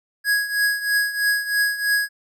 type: tone with tremolo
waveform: square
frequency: 1661.2 Hz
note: G#6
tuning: in tune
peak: -16 dBFS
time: 0.24-2.09 s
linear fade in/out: 50 ms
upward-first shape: triangle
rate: 3.1 Hz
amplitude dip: 80%
effects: none